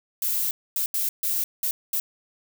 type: noise bursts at uneven times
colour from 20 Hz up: violet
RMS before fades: -25 dBFS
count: 6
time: 0.22-0.51 / 0.76-0.86 / 0.94-1.09 / 1.23-1.44 / 1.63-1.71 / 1.93-2 s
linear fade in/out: 2 ms
effects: none